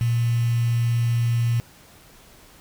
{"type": "tone with quantisation", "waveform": "sine", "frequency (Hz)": 117.7, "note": "A#2", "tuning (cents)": 17, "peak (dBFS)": -18, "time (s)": [0.01, 1.6], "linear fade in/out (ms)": 0, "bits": 6, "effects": ["pink hiss -50 dBFS RMS until 2.6 s"]}